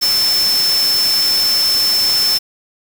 sine tone in noise, 5300 Hz, E8, 9 cents sharp, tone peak -12 dBFS, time 0.01-2.39 s, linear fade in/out 20 ms, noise white, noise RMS -22 dBFS, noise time 0.01-2.39 s, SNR +7 dB, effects none

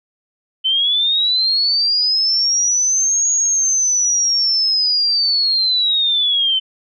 sine linear two-way sweep, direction up then down, 3053 to 6690 to 3053 Hz, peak -13 dBFS, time 0.64-6.6 s, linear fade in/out 20 ms, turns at 3.31 s, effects none

